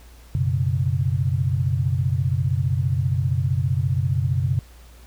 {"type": "chord", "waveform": "sine", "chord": "F# suspended fourth", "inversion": "none", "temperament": "equal", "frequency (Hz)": [92.5, 123.47, 138.59], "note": ["F#2", "B2", "C#3"], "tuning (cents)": [0, 0, 0], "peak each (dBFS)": -23, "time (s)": [0.35, 4.59], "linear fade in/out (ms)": 0, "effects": ["added 59 Hz sine -44 dBFS peak until 5.06 s", "pink hiss -52 dBFS RMS until 5.06 s"]}